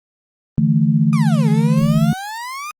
sine chord, D suspended second, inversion none, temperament equal with one note detuned, 148.97 / 164.81 / 220 Hz, D3 / E3 / A3, +25 / 0 / 0 cents, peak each -16 dBFS, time 0.58-2.13 s, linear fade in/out 0 ms
30% pulse exponential two-way sweep, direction down then up, 1244.5 to 410 to 1244.5 Hz, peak -23 dBFS, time 1.13-2.71 s, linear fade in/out 0 ms, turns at 1.49 s
effects Opus 32 kbps

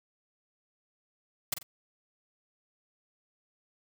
white noise with echo, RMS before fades -29 dBFS, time 1.52-1.54 s, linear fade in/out 5 ms, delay 45 ms, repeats 2, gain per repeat -9 dB, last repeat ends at 1.63 s, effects none

